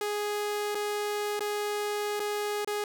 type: tone with dropouts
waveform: sawtooth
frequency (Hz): 415.3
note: G#4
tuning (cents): 0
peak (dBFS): -25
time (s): 0.01-2.84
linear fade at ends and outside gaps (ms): 2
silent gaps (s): 0.747-0.752 / 1.394-1.406 / 2.196-2.201 / 2.647-2.674
effects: none